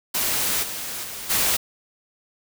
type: noise with level steps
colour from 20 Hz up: white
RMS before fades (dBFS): -23 / -31 / -34 / -21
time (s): 0.14-1.57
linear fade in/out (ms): 10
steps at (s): 0.62 / 1.03 / 1.29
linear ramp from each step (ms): 20
effects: none